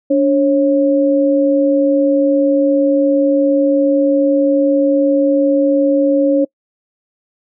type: tone pair together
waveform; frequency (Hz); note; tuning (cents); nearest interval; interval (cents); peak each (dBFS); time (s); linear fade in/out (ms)
sine; 288.6 / 546; D4 / C#5; -30 / -26; major seventh; 1104; -12; 0.1-6.45; 10
effects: noise-tail reverb RT60 0.1 s tail -26 dB re dry